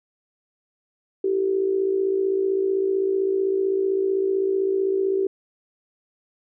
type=tone with amplitude modulation; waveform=sine; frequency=385.8 Hz; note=G4; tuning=28 cents flat; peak=-16 dBFS; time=1.24-5.27 s; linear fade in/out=5 ms; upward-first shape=sine; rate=55.7 Hz; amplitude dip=65%; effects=none